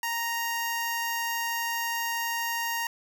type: tone with notch filter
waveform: 10% pulse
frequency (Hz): 932.3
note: A#5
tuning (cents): 0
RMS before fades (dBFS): -30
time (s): 0.03-2.87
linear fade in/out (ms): 2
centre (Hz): 4000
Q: 1
effects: none